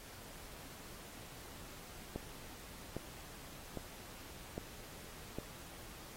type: click train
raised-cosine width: 2 ms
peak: -26 dBFS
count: 5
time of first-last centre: 2.16-5.386 s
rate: 1.24 Hz
effects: pink hiss -53 dBFS RMS until 6.16 s + AAC 48 kbps